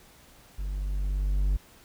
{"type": "tone with level ramp", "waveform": "triangle", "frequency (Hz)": 48.77, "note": "G1", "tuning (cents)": -8, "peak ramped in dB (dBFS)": [-28, -19], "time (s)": [0.58, 1.57], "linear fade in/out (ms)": 10, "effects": ["pink hiss -55 dBFS RMS until 1.84 s"]}